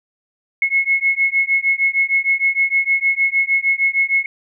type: beating tone pair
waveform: sine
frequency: 2177 / 2183.5 Hz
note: C#7 / C#7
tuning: -32 / -27 cents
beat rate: 6.5 Hz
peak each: -17 dBFS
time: 0.62-4.26 s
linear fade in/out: 2 ms
effects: none